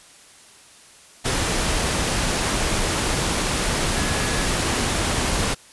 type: tone in noise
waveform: sine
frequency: 1688 Hz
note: G#6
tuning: 28 cents sharp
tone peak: -33 dBFS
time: 3.95-4.47 s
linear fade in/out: 20 ms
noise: pink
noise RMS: -22 dBFS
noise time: 1.24-5.55 s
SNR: -14 dB
effects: white hiss -48 dBFS RMS until 5.72 s + resampled to 24000 Hz